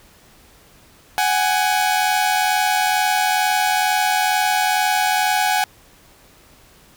sawtooth tone pair together, 748.4 / 830.6 Hz, F#5 / G#5, +20 / 0 cents, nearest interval major second, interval 180 cents, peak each -15 dBFS, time 1.18-5.64 s, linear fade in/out 0 ms, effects pink hiss -50 dBFS RMS until 6.96 s

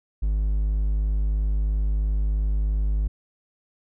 triangle tone, 51.5 Hz, G#1, 14 cents flat, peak -18 dBFS, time 0.22-3.08 s, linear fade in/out 10 ms, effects none

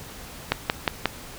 click train, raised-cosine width 0.3 ms, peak -3 dBFS, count 4, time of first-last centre 0.52-1.057 s, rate 5.59 Hz, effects pink hiss -41 dBFS RMS until 1.38 s

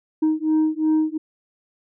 sine beating tone pair, 311.1 / 313.9 Hz, D#4 / D#4, 0 / +15 cents, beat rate 2.8 Hz, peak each -18 / -18 dBFS, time 0.22-1.18 s, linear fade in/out 10 ms, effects tanh soft clip ceiling -14 dBFS

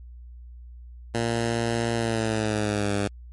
10% pulse tone with pitch glide, 116.3 to 101.25 Hz, A#2 to G#2, -4 to -43 cents, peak -15 dBFS, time 1.14-3.08 s, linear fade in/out 10 ms, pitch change -239 cents, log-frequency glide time 1.95-2.93 s, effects added 60 Hz sine -40 dBFS peak until 3.32 s + MP3 48 kbps

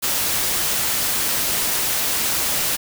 white noise, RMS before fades -21 dBFS, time 0.02-2.77 s, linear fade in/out 20 ms, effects none

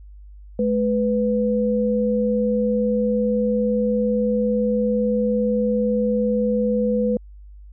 sine tone pair together, 213.6 / 495.9 Hz, G#3 / B4, +49 / +7 cents, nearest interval octave + minor third, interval 1458 cents, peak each -20 dBFS, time 0.59-7.17 s, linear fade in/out 2 ms, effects added 50 Hz sine -39 dBFS peak until 7.72 s

